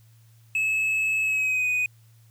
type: tone with pitch glide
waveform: triangle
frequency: 2591 to 2490 Hz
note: E7 to D#7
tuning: -30 to +1 cents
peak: -20 dBFS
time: 0.55-1.86 s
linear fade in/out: 2 ms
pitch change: -69 cents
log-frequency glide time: 1.22-1.68 s
effects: added 113 Hz sine -52 dBFS peak until 2.3 s + white hiss -64 dBFS RMS until 2.3 s